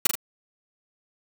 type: noise with echo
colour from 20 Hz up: white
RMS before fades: -18 dBFS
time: 0.05-0.07 s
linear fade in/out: 5 ms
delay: 42 ms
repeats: 2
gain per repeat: -5 dB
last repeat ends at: 0.154 s
effects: none